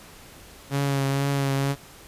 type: tone with vibrato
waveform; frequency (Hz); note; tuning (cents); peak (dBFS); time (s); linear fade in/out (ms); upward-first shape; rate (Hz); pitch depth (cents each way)
sawtooth; 138.59; C#3; 0; -18; 0.7-1.76; 50; triangle; 2.1; 29
effects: pink hiss -47 dBFS RMS until 2.07 s + resampled to 32000 Hz